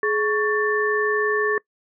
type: tone cluster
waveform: sine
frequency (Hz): 422.1 / 1116 / 1774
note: G#4 / C#6 / A6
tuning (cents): +28 / +11 / +14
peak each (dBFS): -21 / -26 / -23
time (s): 0.03-1.58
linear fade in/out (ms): 2
effects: noise-tail reverb RT60 0.1 s tail -23 dB re dry